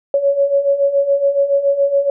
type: beating tone pair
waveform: sine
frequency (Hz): 554.4 / 561.5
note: C#5 / C#5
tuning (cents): 0 / +22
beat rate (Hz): 7.1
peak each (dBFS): -18 / -13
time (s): 0.14-2.1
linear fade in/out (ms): 2
effects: none